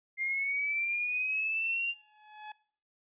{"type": "linear sweep", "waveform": "sine", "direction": "up", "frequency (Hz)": [2101, 2795], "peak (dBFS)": -29, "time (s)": [0.17, 1.95], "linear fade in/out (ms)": 50}
{"type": "tone with exponential growth", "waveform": "sawtooth", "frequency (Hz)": 850, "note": "G#5", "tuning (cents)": 40, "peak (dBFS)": -36, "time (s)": [1.83, 2.52], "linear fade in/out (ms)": 5, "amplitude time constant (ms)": 150}
{"effects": ["noise-tail reverb RT60 0.5 s tail -20 dB re dry", "resampled to 8000 Hz"]}